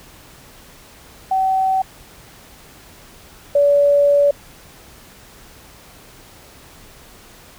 sine tone pair in turn, 762 / 572.8 Hz, G5 / D5, -49 / -43 cents, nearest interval perfect fourth, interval 494 cents, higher first, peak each -14 / -10 dBFS, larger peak second, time 1.31-1.82 / 3.55-4.31 s, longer second, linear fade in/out 5 ms, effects pink hiss -44 dBFS RMS until 7.58 s

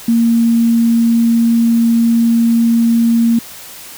sine tone, 231.4 Hz, A#3, 13 cents flat, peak -8 dBFS, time 0.08-3.39 s, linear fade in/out 5 ms, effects white hiss -33 dBFS RMS until 3.97 s

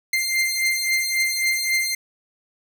sawtooth beating tone pair, 2093 / 2096.7 Hz, C7 / C7, 0 / +3 cents, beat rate 3.7 Hz, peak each -21 / -18 dBFS, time 0.13-1.95 s, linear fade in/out 5 ms, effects none

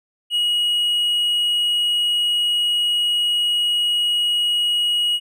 triangle tone, 2900 Hz, F#7, 35 cents flat, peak -15 dBFS, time 0.3-5.2 s, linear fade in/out 50 ms, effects none

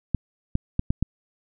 clicks, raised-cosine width 5 ms, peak -9 dBFS, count 5, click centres 0.147 / 0.554 / 0.794 / 0.905 / 1.026 s, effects none

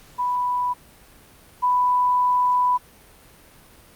sine tone pair in turn, 987.8 / 992.1 Hz, B5 / B5, 0 / +8 cents, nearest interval unison, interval 8 cents, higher second, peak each -20 / -16 dBFS, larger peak second, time 0.18-0.74 / 1.62-2.78 s, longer second, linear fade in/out 20 ms, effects pink hiss -50 dBFS RMS until 3.95 s + Opus 48 kbps

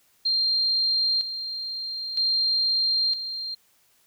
sine tone with tremolo, 4186 Hz, C8, in tune, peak -20 dBFS, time 0.25-3.55 s, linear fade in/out 10 ms, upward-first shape square, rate 0.52 Hz, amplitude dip 65%, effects white hiss -63 dBFS RMS until 4.06 s

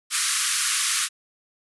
white band-pass noise, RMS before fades -24 dBFS, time 0.1-1.09 s, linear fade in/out 50 ms, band 1100 to 11000 Hz, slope 96 dB/octave, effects none

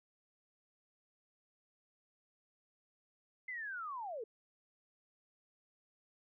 sine linear sweep, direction down, 2081 to 413.3 Hz, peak -40 dBFS, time 3.48-4.24 s, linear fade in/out 5 ms, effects none

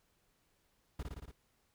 brown noise with echo, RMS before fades -40 dBFS, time 0.99-1.03 s, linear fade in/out 5 ms, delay 57 ms, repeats 5, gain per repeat -2 dB, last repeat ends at 1.315 s, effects pink hiss -75 dBFS RMS until 1.74 s

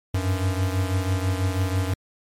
square beating tone pair, 92.5 / 98.6 Hz, F#2 / G2, 0 / +11 cents, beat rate 6.1 Hz, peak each -23 / -28 dBFS, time 0.14-1.94 s, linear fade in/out 5 ms, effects MP3 64 kbps

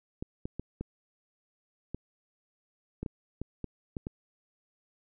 clicks, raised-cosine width 3 ms, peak -22 dBFS, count 11, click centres 0.225 / 0.455 / 0.596 / 0.81 / 1.946 / 3.03 / 3.062 / 3.416 / 3.643 / 3.968 / 4.069 s, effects none

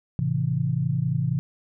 sine chord, A minor, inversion none, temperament equal with one note detuned, 110 / 133.79 / 164.81 Hz, A2 / C3 / E3, 0 / +39 / 0 cents, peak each -29 / -24 / -26 dBFS, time 0.19-1.39 s, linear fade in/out 0 ms, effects none

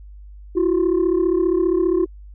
sine tone pair together, 335.5 / 370.5 Hz, E4 / F#4, +31 / +2 cents, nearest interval major second, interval 171 cents, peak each -16 dBFS, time 0.55-2.06 s, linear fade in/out 20 ms, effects tanh soft clip ceiling -12 dBFS + added 50 Hz sine -37 dBFS peak until 2.34 s

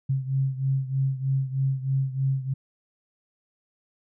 sine beating tone pair, 133.6 / 136.8 Hz, C3 / C#3, +36 / -23 cents, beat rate 3.2 Hz, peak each -24 / -28 dBFS, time 0.09-2.54 s, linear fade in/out 10 ms, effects none

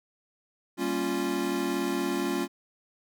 square chord, G half-diminished seventh, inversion none, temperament equal, 196 / 233.1 / 277.2 / 349.2 Hz, G3 / Bb3 / Db4 / F4, 0 / 0 / 0 / 0 cents, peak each -36 / -36 / -32 / -31 dBFS, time 0.77-2.48 s, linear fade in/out 50 ms, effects none

